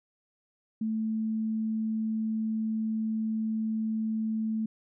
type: tone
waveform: sine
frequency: 220 Hz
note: A3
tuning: in tune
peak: -27 dBFS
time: 0.81-4.66 s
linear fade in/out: 5 ms
effects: none